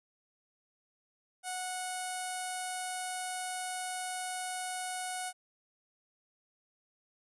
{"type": "tone with low-pass filter", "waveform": "sawtooth", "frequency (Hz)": 735, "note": "F#5", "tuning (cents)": -12, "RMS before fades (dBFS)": -38, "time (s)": [1.43, 5.33], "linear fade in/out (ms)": 50, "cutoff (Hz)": 9600, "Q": 5.8, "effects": []}